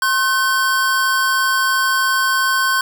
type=tone pair together; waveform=square; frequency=1067 / 1524.3 Hz; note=C6 / G6; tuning=+34 / -49 cents; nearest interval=tritone; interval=617 cents; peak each=-19 / -17 dBFS; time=0.02-2.81 s; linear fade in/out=2 ms; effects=none